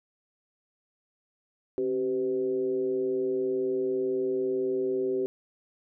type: tone with frequency modulation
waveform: sine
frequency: 386 Hz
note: G4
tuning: 27 cents flat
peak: -25 dBFS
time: 1.78-5.26 s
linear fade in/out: 0 ms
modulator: 118 Hz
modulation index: 0.64
effects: none